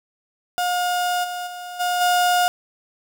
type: tone with level steps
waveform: 35% pulse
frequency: 715 Hz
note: F5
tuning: 41 cents sharp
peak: -18 / -25 / -30 / -18 / -14 dBFS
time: 0.58-2.48 s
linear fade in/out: 0 ms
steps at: 1.23 / 1.46 / 1.79 / 2 s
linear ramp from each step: 20 ms
effects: none